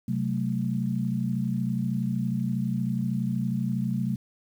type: chord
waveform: sine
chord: F# diminished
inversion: second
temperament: equal with one note detuned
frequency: 130.81 / 187.47 / 220 Hz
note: C3 / F#3 / A3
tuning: 0 / +23 / 0 cents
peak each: -29 dBFS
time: 0.08-4.16 s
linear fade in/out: 5 ms
effects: 9-bit